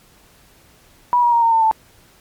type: tone with pitch steps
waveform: sine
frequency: 974 / 955.1 / 936.5 / 918.3 / 900.4 / 882.9 Hz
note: B5 / A#5 / A#5 / A#5 / A5 / A5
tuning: -24 / +42 / +8 / -26 / +40 / +6 cents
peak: -11 dBFS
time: 1.13-1.712 s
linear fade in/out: 0 ms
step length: 97 ms
effects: pink hiss -51 dBFS RMS until 2.2 s + MP3 96 kbps